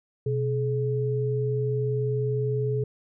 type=tone pair together; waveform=sine; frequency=126.41 / 425.2 Hz; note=B2 / G#4; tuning=+41 / +41 cents; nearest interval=octave + major sixth; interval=2100 cents; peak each=-25 / -27 dBFS; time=0.26-2.84 s; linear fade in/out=5 ms; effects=none